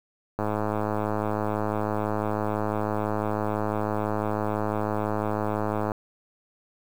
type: click train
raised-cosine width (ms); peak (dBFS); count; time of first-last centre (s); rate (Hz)
1; -13; 587; 0.39-5.918; 106
effects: 7-bit